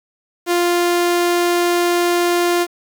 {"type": "tone", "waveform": "sawtooth", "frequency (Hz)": 349.2, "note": "F4", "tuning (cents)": 0, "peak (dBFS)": -10, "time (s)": [0.46, 2.67], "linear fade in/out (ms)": 50, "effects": ["7-bit"]}